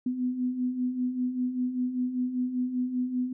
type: beating tone pair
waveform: sine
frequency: 246.9 / 252 Hz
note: B3 / B3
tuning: 0 / +35 cents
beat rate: 5.1 Hz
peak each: -34 / -27 dBFS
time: 0.06-3.33 s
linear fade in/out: 5 ms
effects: none